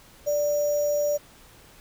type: tone with sample-and-hold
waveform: sine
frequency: 586 Hz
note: D5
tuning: 4 cents flat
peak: -21 dBFS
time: 0.26-1.18 s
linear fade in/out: 20 ms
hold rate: 6300 Hz
effects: pink hiss -52 dBFS RMS until 1.8 s